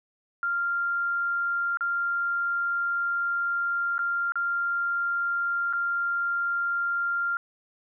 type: tone with dropouts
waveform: sine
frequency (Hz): 1392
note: F6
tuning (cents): -6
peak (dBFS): -24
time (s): 0.43-7.37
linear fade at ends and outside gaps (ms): 1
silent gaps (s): 1.772-1.808 / 3.981-3.991 / 4.321-4.356 / 5.728-5.734
effects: none